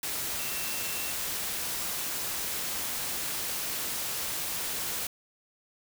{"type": "tone in noise", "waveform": "sine", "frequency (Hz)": 2692, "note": "E7", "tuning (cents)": 36, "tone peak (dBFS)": -41, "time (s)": [0.39, 1.12], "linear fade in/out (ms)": 2, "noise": "white", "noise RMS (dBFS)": -33, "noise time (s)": [0.03, 5.07], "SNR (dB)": -11, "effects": []}